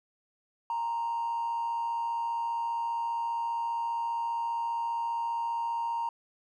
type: tone with amplitude modulation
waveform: triangle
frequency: 930 Hz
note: A#5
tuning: 4 cents flat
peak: -23 dBFS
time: 0.7-6.09 s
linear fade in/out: 2 ms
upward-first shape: sine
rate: 115 Hz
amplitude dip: 55%
effects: tanh soft clip ceiling -25 dBFS